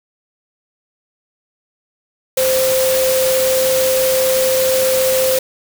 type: tone in noise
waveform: sine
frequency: 521 Hz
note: C5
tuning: 7 cents flat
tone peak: -13 dBFS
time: 2.37-5.39 s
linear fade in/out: 5 ms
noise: white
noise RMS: -20 dBFS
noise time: 2.37-5.39 s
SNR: +4 dB
effects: none